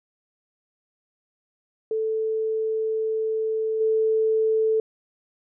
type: tone with level steps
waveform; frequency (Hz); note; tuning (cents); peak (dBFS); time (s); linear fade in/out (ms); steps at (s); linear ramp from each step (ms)
sine; 440; A4; 0; -22 / -18; 1.91-4.8; 2; 3.8; 10
effects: none